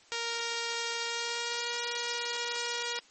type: tone with pitch glide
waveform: 5% pulse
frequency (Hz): 466.2 to 476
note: A#4 to A#4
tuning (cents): 0 to +36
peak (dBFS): -20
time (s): 0.12-2.99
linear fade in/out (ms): 0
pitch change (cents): +36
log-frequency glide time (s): 1.02-1.74
effects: white hiss -59 dBFS RMS until 3.1 s + MP3 32 kbps